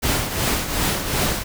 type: noise with tremolo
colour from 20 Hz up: pink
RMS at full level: -19 dBFS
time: 0.02-1.44 s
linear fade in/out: 20 ms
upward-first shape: triangle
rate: 2.7 Hz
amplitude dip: 65%
effects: none